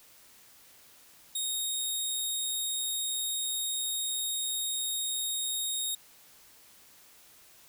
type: tone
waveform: 15% pulse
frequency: 3729 Hz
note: A#7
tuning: in tune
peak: -23 dBFS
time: 1.35-5.95 s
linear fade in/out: 5 ms
effects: white hiss -57 dBFS RMS until 7.68 s